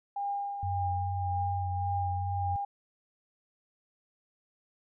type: tone with tremolo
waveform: sine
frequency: 805 Hz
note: G5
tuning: 46 cents sharp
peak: -29 dBFS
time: 0.16-2.65 s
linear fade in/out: 5 ms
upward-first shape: triangle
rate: 1.8 Hz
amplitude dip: 50%
type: tone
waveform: sine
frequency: 92.5 Hz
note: F#2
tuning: in tune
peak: -31 dBFS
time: 0.63-2.56 s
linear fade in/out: 0 ms
effects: none